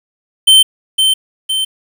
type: tone with echo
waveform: square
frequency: 3100 Hz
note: G7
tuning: 20 cents flat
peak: -4 dBFS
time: 0.47-0.63 s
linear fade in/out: 10 ms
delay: 510 ms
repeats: 2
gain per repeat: -5 dB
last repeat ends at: 1.65 s
effects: 7-bit